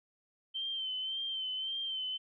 sine tone with vibrato, 3105 Hz, G7, 17 cents flat, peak -34 dBFS, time 0.54-2.18 s, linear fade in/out 20 ms, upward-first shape sine, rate 1.8 Hz, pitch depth 43 cents each way, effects none

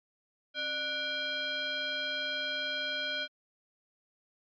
sine tone with frequency modulation, 2349 Hz, D7, in tune, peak -31 dBFS, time 0.54-3.28 s, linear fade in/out 50 ms, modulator 873 Hz, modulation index 1.8, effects MP3 64 kbps

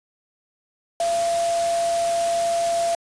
sine tone in noise, 680 Hz, F5, 46 cents flat, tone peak -19 dBFS, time 1-2.95 s, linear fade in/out 2 ms, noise white, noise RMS -31 dBFS, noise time 1-2.95 s, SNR +9 dB, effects resampled to 22050 Hz

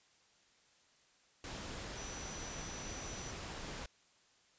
sine tone in noise, 5920 Hz, F#8, in tune, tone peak -49 dBFS, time 1.97-3.31 s, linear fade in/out 2 ms, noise pink, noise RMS -45 dBFS, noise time 1.44-3.86 s, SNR -7 dB, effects white hiss -69 dBFS RMS until 4.58 s + resampled to 16000 Hz

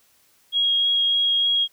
sine tone with vibrato, 3285 Hz, G#7, 20 cents flat, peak -17 dBFS, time 0.52-1.68 s, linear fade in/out 50 ms, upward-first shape sine, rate 3.3 Hz, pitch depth 8 cents each way, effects white hiss -60 dBFS RMS until 1.72 s

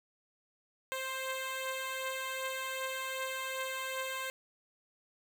10% pulse beating tone pair, 523.3 / 525.9 Hz, C5 / C5, 0 / +9 cents, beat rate 2.6 Hz, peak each -35 / -28 dBFS, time 0.92-4.3 s, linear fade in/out 0 ms, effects none

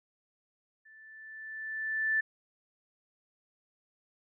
sine tone with level ramp, 1760 Hz, A6, in tune, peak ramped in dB -54 to -24 dBFS, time 0.85-2.21 s, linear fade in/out 10 ms, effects none

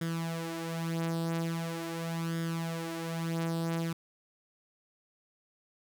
sawtooth tone with flanger, 165.6 Hz, E3, 8 cents sharp, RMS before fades -34 dBFS, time 0.01-3.93 s, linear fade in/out 5 ms, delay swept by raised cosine 0.58 to 6.28 ms, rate 0.42 Hz, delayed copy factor +0.65, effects none

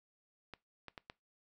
clicks, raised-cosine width 0.3 ms, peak -30 dBFS, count 4, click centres 0.537 / 0.883 / 0.978 / 1.099 s, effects noise-tail reverb RT60 0.2 s tail -21 dB re dry

